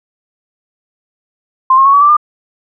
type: tone with pitch steps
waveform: sine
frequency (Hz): 1046.5 / 1075.9 / 1106.2 / 1137.3 / 1169.2 / 1202.1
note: C6 / C6 / C#6 / C#6 / D6 / D6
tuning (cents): 0 / +48 / -4 / +44 / -8 / +40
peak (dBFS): -4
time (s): 1.7-2.168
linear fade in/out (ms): 5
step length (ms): 78
effects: none